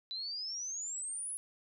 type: exponential sweep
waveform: sine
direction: up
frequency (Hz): 3951 to 10610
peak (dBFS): -37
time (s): 0.11-1.37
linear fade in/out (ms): 0
effects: none